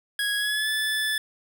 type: tone with pitch glide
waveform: 25% pulse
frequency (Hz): 1659 to 1738.5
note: G#6 to A6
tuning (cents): -2 to -21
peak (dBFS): -20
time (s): 0.19-1.18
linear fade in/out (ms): 2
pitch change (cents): +81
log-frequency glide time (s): 0.37-0.69
effects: none